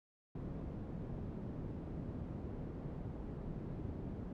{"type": "low-pass noise", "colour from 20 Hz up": "white", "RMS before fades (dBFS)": -44, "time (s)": [0.35, 4.33], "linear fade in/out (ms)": 5, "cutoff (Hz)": 230, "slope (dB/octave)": 12, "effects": []}